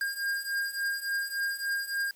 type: beating tone pair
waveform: square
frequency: 1610 / 1613.5 Hz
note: G6 / G6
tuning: +46 / +50 cents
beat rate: 3.5 Hz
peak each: -35 / -32 dBFS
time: 0.01-2.11 s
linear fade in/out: 2 ms
effects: white hiss -61 dBFS RMS until 2.15 s